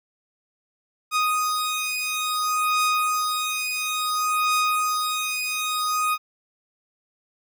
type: beating tone pair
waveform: sawtooth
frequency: 1244.5 / 1245.08 Hz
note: D#6 / D#6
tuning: 0 / +1 cents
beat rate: 0.58 Hz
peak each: -21 dBFS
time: 1.11-6.18 s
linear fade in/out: 50 ms
effects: none